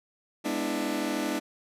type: chord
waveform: sawtooth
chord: E dominant seventh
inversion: first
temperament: just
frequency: 206 / 247.2 / 296.7 / 329.6 Hz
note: G#3 / B3 / D4 / E4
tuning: -14 / +2 / +18 / 0 cents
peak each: -32 / -30 / -27 / -30 dBFS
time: 0.44-1.4 s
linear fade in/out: 20 ms
effects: resampled to 32000 Hz